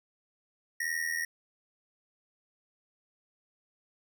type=ring-modulated tone; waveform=square; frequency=1879 Hz; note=A#6; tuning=13 cents sharp; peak=-28 dBFS; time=0.8-1.25 s; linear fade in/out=5 ms; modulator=40.8 Hz; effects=none